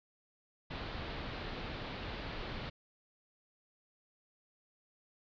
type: low-pass noise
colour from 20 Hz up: pink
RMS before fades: -42 dBFS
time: 0.7-2.7 s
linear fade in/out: 10 ms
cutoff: 4400 Hz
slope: 48 dB/octave
effects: none